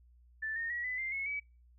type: tone with pitch steps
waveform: sine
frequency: 1760 / 1837.9 / 1919.3 / 2004 / 2093 / 2186 / 2282 Hz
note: A6 / A#6 / B6 / B6 / C7 / C#7 / C#7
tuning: 0 / -25 / -50 / +25 / 0 / -25 / +50 cents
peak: -34 dBFS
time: 0.42-1.4 s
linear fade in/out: 10 ms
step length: 140 ms
effects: noise-tail reverb RT60 0.3 s tail -25 dB re dry + added 60 Hz sine -59 dBFS peak until 1.78 s